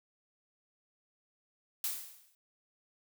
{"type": "noise with exponential decay", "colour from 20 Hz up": "blue", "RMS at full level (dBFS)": -32, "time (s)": [1.84, 2.35], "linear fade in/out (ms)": 1, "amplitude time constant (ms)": 110, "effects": []}